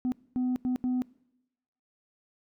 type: tone bursts at uneven times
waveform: sine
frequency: 251.8 Hz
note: B3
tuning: 34 cents sharp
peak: -23 dBFS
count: 4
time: 0.05-0.12 / 0.36-0.56 / 0.65-0.76 / 0.84-1.02 s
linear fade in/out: 0 ms
effects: noise-tail reverb RT60 0.9 s tail -24 dB re dry + tanh soft clip ceiling -24 dBFS